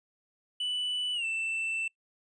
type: tone with pitch glide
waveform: triangle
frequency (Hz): 2975 to 2666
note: F#7 to E7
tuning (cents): +9 to +19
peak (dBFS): -28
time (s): 0.6-1.88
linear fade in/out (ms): 5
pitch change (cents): -190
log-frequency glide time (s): 1.14-1.25
effects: noise-tail reverb RT60 0.1 s tail -24 dB re dry + resampled to 22050 Hz